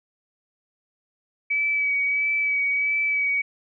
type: tone with vibrato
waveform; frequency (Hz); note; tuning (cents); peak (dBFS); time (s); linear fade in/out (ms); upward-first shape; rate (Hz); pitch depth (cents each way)
sine; 2284; D7; -49; -20; 1.5-3.42; 10; sine; 1.5; 22
effects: none